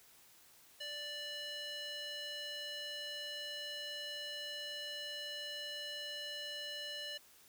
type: tone with band-pass filter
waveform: square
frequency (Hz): 587.3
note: D5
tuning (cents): 0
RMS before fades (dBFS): -44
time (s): 0.8-7.18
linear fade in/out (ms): 10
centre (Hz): 3400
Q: 2.4
effects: white hiss -63 dBFS RMS until 7.48 s